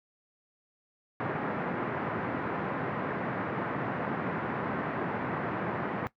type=band-pass noise; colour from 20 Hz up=pink; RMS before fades=-33 dBFS; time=1.2-6.07 s; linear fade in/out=0 ms; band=130 to 1800 Hz; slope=24 dB/octave; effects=noise-tail reverb RT60 0.1 s tail -17 dB re dry